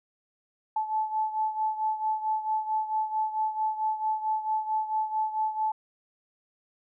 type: beating tone pair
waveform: sine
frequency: 867 / 871.5 Hz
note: A5 / A5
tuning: -26 / -17 cents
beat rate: 4.5 Hz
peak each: -27 / -32 dBFS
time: 0.76-5.72 s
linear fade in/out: 5 ms
effects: none